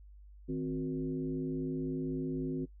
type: tone with frequency modulation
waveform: sine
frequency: 261.6 Hz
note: C4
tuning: in tune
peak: -32 dBFS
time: 0.48-2.66 s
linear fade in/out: 20 ms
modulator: 104 Hz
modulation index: 1.1
effects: noise-tail reverb RT60 0.1 s tail -18 dB re dry + added 50 Hz sine -51 dBFS peak until 2.8 s